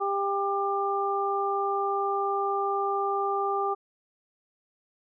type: harmonic tone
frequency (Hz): 397.3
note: G4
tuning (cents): +23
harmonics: 1 / 2 / 3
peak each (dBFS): -29 / -29 / -29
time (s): 0-3.75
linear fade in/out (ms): 20
effects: none